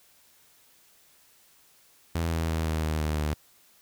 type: tone with pitch steps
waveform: sawtooth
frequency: 83 / 81.72 / 80.45 / 79.21 / 77.98 / 76.77 / 75.59 Hz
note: E2 / E2 / E2 / D#2 / D#2 / D#2 / D#2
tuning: +12 / -14 / -42 / +32 / +4 / -23 / -49 cents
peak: -22 dBFS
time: 2.15-3.34 s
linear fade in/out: 5 ms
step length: 170 ms
effects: white hiss -60 dBFS RMS until 3.81 s